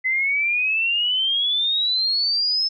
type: exponential sweep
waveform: sine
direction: up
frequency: 2026 to 5274 Hz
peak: -18 dBFS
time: 0.04-2.69 s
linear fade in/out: 20 ms
effects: none